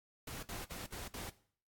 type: noise bursts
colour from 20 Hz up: pink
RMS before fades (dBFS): -45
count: 5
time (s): 0.27-1.298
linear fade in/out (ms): 5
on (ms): 160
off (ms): 57
effects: noise-tail reverb RT60 0.5 s tail -17 dB re dry + AAC 64 kbps